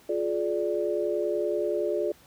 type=chord; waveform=sine; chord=D diminished; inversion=first; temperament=just; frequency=352.4 / 422.9 / 587.3 Hz; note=F4 / Ab4 / D5; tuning=+16 / +31 / 0 cents; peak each=-29 dBFS; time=0.09-2.12 s; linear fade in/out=5 ms; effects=pink hiss -56 dBFS RMS until 2.26 s + high-pass 60 Hz 12 dB/octave

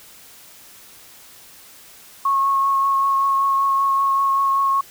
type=tone with vibrato; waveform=sine; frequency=1094 Hz; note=C#6; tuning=23 cents flat; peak=-15 dBFS; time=2.25-4.81 s; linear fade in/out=5 ms; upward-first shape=triangle; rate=5.2 Hz; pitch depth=16 cents each way; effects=white hiss -45 dBFS RMS until 4.9 s

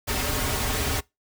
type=noise with comb filter; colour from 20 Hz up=pink; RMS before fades=-26 dBFS; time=0.07-1.01 s; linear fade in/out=20 ms; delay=5.9 ms; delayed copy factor=-0.95; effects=noise-tail reverb RT60 0.2 s tail -23 dB re dry

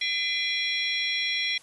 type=tone cluster; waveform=sine; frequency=2034 / 2397 / 3346 / 4043 / 5560 Hz; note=C7 / D7 / G#7 / B7 / F8; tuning=-50 / +35 / +12 / +40 / -9 cents; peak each=-31 / -31 / -29 / -33 / -36 dBFS; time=0.01-1.58 s; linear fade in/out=5 ms; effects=white hiss -53 dBFS RMS until 1.62 s + resampled to 24000 Hz

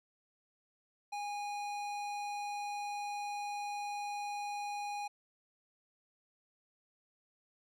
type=tone with hard clipping; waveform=sine; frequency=821 Hz; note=G#5; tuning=20 cents flat; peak=-39 dBFS; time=1.12-5.08 s; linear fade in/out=10 ms; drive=16 dB; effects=none

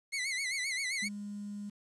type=tone with vibrato; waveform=sawtooth; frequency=2103 Hz; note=C7; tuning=8 cents sharp; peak=-29 dBFS; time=0.12-1.09 s; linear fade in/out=20 ms; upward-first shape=sine; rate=7.6 Hz; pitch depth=110 cents each way
type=tone; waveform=sine; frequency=204.8 Hz; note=G#3; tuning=24 cents flat; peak=-38 dBFS; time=1.02-1.7 s; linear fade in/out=10 ms
effects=resampled to 24000 Hz + 10-bit

